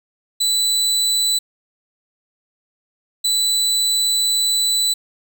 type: tone bursts at uneven times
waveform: 30% pulse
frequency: 3979 Hz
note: B7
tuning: 12 cents sharp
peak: -13 dBFS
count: 2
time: 0.4-1.39 / 3.24-4.94 s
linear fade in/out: 10 ms
effects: none